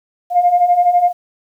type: beating tone pair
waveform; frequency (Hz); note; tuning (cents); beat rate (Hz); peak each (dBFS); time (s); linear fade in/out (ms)
sine; 698.5 / 710.5; F5 / F5; 0 / +30; 12; -15 / -10; 0.3-1.13; 50
effects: tanh soft clip ceiling -2 dBFS + 8-bit